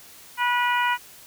harmonic tone, 487 Hz, B4, 24 cents flat, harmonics 2 / 3 / 4 / 5 / 6, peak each -22 / -26 / -28 / -30 / -32 dBFS, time 0.37-0.98 s, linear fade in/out 50 ms, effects white hiss -47 dBFS RMS until 1.26 s

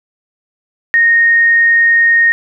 sine tone, 1855 Hz, A#6, 9 cents flat, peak -6 dBFS, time 0.94-2.32 s, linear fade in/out 0 ms, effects none

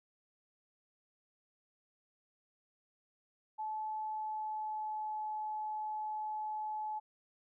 sine tone with pitch glide, 864 to 857.5 Hz, A5 to A5, -32 to -45 cents, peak -36 dBFS, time 3.58-7 s, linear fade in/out 20 ms, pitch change -13 cents, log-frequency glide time 4.01-5.23 s, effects none

